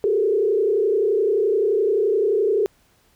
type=tone with frequency modulation; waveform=sine; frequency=416.8 Hz; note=G#4; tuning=6 cents sharp; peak=-16 dBFS; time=0.04-2.66 s; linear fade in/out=0 ms; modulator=31.6 Hz; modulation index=1.3; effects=pink hiss -60 dBFS RMS until 3.15 s